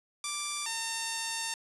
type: tone pair in turn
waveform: 5% pulse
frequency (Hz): 1174.7 / 908.1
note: D6 / A#5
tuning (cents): 0 / -46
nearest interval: major third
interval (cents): 446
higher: first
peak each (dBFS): -20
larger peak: neither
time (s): 0.24-0.66 / 0.66-1.54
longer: second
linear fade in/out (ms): 2
effects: resampled to 24000 Hz + 8-bit